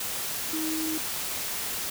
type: tone in noise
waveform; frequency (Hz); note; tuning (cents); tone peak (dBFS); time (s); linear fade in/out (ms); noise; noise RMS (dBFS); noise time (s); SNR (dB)
sine; 316.6; D#4; +30; -29; 0.53-0.98; 5; white; -32; 0-1.9; 0
effects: none